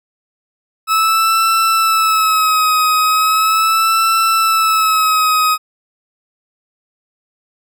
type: tone with vibrato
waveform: 40% pulse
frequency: 1296 Hz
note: E6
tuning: 30 cents flat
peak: -10 dBFS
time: 0.87-5.58 s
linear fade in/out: 50 ms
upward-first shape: sine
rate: 0.38 Hz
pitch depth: 48 cents each way
effects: none